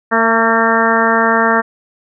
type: harmonic tone with a mistuned harmonic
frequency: 227.3 Hz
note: A#3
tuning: 43 cents flat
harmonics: 1 / 2 / 3 / 4 / 5 / 6 / 7 / 8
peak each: -18 / -18 / -18 / -18 / -18 / -18 / -18 / -18 dBFS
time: 0.11-1.62 s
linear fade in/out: 20 ms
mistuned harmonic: 3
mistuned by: -20 cents
effects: none